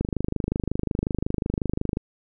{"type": "click train", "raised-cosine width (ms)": 3, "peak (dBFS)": -11, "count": 51, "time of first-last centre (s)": [0.01, 1.971], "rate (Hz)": 25.5, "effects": []}